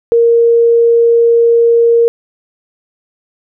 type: tone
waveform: sine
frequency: 466.2 Hz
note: A#4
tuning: in tune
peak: -5 dBFS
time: 0.12-2.08 s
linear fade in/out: 0 ms
effects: none